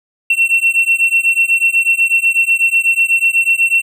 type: beating tone pair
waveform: triangle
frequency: 2708 / 2716.1 Hz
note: E7 / F7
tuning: +46 / -49 cents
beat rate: 8.1 Hz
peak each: -11 dBFS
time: 0.3-3.82 s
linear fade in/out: 5 ms
effects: tanh soft clip ceiling -1 dBFS